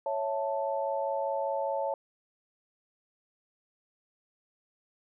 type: chord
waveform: sine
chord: A major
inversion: first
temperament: equal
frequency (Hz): 554.4 / 659.3 / 880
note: C#5 / E5 / A5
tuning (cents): 0 / 0 / 0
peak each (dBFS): -31 / -35 / -33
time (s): 0.06-1.94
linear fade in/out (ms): 2
effects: none